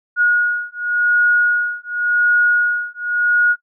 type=beating tone pair; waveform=sine; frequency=1445 / 1445.9 Hz; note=F#6 / F#6; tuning=-41 / -40 cents; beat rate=0.9 Hz; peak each=-16 dBFS; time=0.16-3.56 s; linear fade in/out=50 ms; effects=noise-tail reverb RT60 0.1 s tail -19 dB re dry